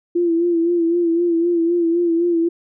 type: tone with vibrato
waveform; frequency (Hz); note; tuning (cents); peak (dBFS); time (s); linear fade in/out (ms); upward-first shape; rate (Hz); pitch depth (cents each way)
sine; 340; F4; -46; -14; 0.15-2.49; 10; sine; 3.9; 51
effects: none